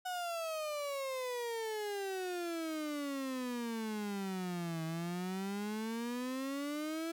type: exponential two-way sweep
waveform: 35% pulse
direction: down then up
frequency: 740 to 160.3 to 334.3 Hz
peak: -35 dBFS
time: 0.05-7.12 s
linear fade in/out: 10 ms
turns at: 4.84 s
effects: none